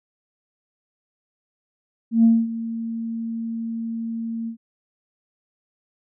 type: tone with ADSR envelope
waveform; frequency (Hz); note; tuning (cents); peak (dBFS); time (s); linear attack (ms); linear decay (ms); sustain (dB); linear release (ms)
sine; 228.1; A#3; -37; -9; 2.11-4.57; 130; 230; -16; 94
effects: tanh soft clip ceiling -6 dBFS